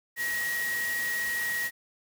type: tone in noise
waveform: sine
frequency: 1900 Hz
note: A#6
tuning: 33 cents sharp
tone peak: -28 dBFS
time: 0.16-1.71 s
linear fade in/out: 50 ms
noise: white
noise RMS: -37 dBFS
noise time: 0.16-1.71 s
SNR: +6 dB
effects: none